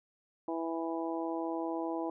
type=harmonic tone; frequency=164.81 Hz; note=E3; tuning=in tune; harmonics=2 / 3 / 4 / 5 / 6; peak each=-35 / -41 / -40 / -41 / -43 dBFS; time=0.48-2.1 s; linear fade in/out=2 ms; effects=none